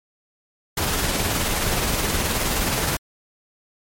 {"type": "noise with tremolo", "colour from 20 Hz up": "pink", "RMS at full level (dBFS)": -21, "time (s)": [0.77, 2.97], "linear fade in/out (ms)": 5, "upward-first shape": "sine", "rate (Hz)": 19, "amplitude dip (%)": 30, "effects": ["MP3 64 kbps"]}